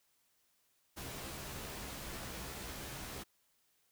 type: noise with comb filter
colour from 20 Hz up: pink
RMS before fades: -45 dBFS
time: 0.96-3.24 s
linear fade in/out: 20 ms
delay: 15 ms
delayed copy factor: +0.55
effects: white hiss -75 dBFS RMS until 3.91 s